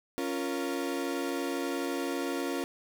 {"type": "chord", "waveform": "35% pulse", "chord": "Bb minor", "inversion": "first", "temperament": "equal", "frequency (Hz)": [277.2, 349.2, 466.2], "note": ["Db4", "F4", "Bb4"], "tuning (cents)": [0, 0, 0], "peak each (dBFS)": [-32, -33, -36], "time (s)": [0.18, 2.64], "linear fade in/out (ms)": 0, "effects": []}